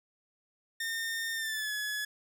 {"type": "tone with pitch glide", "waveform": "sawtooth", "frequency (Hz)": [1821, 1699.1], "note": ["A#6", "G#6"], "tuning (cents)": [-41, 39], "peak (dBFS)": -29, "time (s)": [0.8, 2.05], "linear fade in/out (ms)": 5, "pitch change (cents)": -120, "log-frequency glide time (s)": [1.34, 1.72], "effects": []}